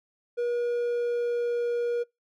triangle tone with pitch glide, 480 to 477 Hz, B4 to A#4, -49 to +40 cents, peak -23 dBFS, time 0.37-2.04 s, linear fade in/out 20 ms, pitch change -11 cents, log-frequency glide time 0.48-1.68 s, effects noise-tail reverb RT60 0.2 s tail -25 dB re dry

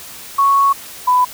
sine tone pair in turn, 1108.7 / 997.1 Hz, C#6 / B5, 0 / +16 cents, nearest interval major second, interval 184 cents, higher first, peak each -9 dBFS, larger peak neither, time 0.38-0.73 / 1.07-1.25 s, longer first, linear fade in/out 10 ms, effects white hiss -34 dBFS RMS until 1.33 s

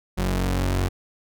sawtooth tone pair together, 45.76 / 91.9 Hz, F#1 / F#2, -18 / -11 cents, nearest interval octave, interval 1207 cents, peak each -19 dBFS, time 0.17-0.89 s, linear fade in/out 20 ms, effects none

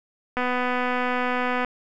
click train, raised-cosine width 0.5 ms, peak -11 dBFS, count 319, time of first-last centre 0.37-1.647 s, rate 249 Hz, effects none

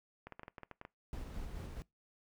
clicks, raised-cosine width 0.5 ms, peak -32 dBFS, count 10, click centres 0.27 / 0.323 / 0.395 / 0.433 / 0.481 / 0.582 / 0.633 / 0.713 / 0.814 / 0.851 s
brown noise with tremolo, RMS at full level -43 dBFS, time 1.13-1.82 s, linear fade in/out 0 ms, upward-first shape square, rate 4.7 Hz, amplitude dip 25%
effects noise-tail reverb RT60 0.2 s tail -23 dB re dry

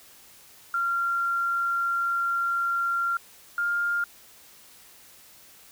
sine tone pair in turn, 1381 / 1404.3 Hz, F6 / F6, -20 / +9 cents, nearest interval unison, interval 29 cents, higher second, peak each -23 dBFS, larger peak neither, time 0.74-3.17 / 3.58-4.04 s, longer first, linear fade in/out 2 ms, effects white hiss -52 dBFS RMS until 5.71 s

